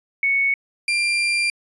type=tone pair in turn; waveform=sine / 35% pulse; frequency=2217 / 2380 Hz; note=C#7 / D7; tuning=0 / +22 cents; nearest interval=minor second; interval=122 cents; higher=second; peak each=-16 dBFS; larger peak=neither; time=0.23-0.54 / 0.88-1.5 s; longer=second; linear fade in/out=2 ms; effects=resampled to 24000 Hz